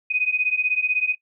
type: beating tone pair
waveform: sine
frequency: 2489 / 2505 Hz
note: D#7 / D#7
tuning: 0 / +11 cents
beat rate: 16 Hz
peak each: -23 / -22 dBFS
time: 0.1-1.15 s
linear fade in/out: 10 ms
effects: noise-tail reverb RT60 0.1 s tail -22 dB re dry